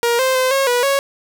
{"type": "tone with pitch steps", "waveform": "sawtooth", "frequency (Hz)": [471.9, 522, 515, 544, 487.8, 553], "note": ["A#4", "C5", "C5", "C#5", "B4", "C#5"], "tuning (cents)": [21, -4, -28, -33, -21, -4], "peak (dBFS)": -10, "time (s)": [0.03, 0.99], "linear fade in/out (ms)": 0, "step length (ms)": 160, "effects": []}